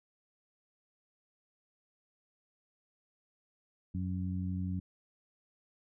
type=harmonic tone; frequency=91.9 Hz; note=F#2; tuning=11 cents flat; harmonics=1 / 2 / 3; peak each=-35 / -36 / -44 dBFS; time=3.94-4.8 s; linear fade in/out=10 ms; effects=none